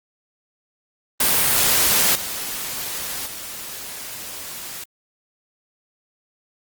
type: noise with level steps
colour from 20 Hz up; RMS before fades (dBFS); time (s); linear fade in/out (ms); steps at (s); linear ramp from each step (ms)
white; -17 / -28 / -33; 1.2-4.84; 5; 2.15 / 3.26; 2
effects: Opus 32 kbps